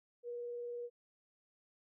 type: tone with vibrato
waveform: sine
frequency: 480.1 Hz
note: B4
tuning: 49 cents flat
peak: -40 dBFS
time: 0.23-0.9 s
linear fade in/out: 50 ms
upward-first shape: sine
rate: 20 Hz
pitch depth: 13 cents each way
effects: none